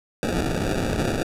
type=noise with sample-and-hold; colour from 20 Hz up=violet; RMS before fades=-24 dBFS; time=0.23-1.23 s; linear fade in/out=0 ms; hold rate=1050 Hz; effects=low-pass 11000 Hz 12 dB/octave